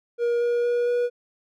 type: tone with pitch steps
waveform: triangle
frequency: 474.6 / 477.9 / 481.2 / 484.6 Hz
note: A#4 / A#4 / B4 / B4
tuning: +31 / +43 / -45 / -33 cents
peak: -18 dBFS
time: 0.18-1.1 s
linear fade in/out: 50 ms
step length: 230 ms
effects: none